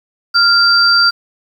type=tone pair together; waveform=sine; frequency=1394 / 4689 Hz; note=F6 / D8; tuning=-4 / -4 cents; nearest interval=octave + major sixth; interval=2100 cents; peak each=-10 dBFS; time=0.34-1.11 s; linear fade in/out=20 ms; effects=7-bit